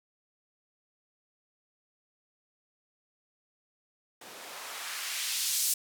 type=noise with band-pass filter sweep; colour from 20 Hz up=blue; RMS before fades=-34 dBFS; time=4.21-5.74 s; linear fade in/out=5 ms; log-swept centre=320 to 7700 Hz; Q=0.84; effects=none